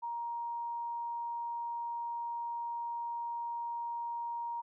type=tone; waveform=sine; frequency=940 Hz; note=A#5; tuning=14 cents sharp; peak=-35 dBFS; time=0.02-4.62 s; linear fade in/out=20 ms; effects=none